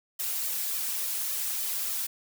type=noise with flanger; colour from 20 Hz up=blue; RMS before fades=-31 dBFS; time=0.19-2.07 s; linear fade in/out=10 ms; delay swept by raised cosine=1.6 to 4.3 ms; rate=3.5 Hz; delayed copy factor=+0.9; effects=none